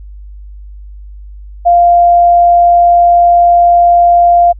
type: tone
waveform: sine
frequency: 696 Hz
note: F5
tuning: 6 cents flat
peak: -3 dBFS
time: 1.65-4.53 s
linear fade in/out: 20 ms
effects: added 50 Hz sine -27 dBFS peak until 4.59 s